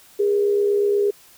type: tone pair together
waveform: sine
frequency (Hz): 407.2 / 475.4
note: G#4 / A#4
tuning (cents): -34 / +34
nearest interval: minor third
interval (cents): 268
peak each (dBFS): -16 / -27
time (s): 0.19-1.11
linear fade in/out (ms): 10
effects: white hiss -50 dBFS RMS until 1.37 s